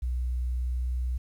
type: tone with pitch glide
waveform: sine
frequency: 61.74 to 62.1 Hz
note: B1 to B1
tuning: 0 to +10 cents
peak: -25 dBFS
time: 0.02-1.18 s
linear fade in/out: 10 ms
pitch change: +10 cents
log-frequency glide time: 0.44-0.98 s
effects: tanh soft clip ceiling -23 dBFS + 10-bit